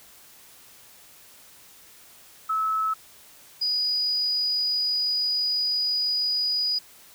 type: tone pair in turn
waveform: sine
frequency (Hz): 1299 / 4927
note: E6 / D#8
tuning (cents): -26 / -18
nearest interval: octave + major seventh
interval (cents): 2308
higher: second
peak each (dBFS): -22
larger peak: neither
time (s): 2.49-2.94 / 3.61-6.79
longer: second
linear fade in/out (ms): 10
effects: white hiss -51 dBFS RMS until 7.14 s